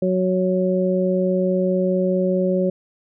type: harmonic tone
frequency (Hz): 184.9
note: F#3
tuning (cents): -1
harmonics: 1 / 2 / 3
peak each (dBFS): -20 / -22 / -21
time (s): 0.02-2.7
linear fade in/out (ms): 5
effects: none